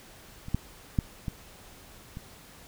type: clicks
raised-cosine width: 5 ms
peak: -26 / -13 / -11 / -19 / -26 dBFS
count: 5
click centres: 0.484 / 0.546 / 0.988 / 1.282 / 2.171 s
effects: pink hiss -51 dBFS RMS until 2.67 s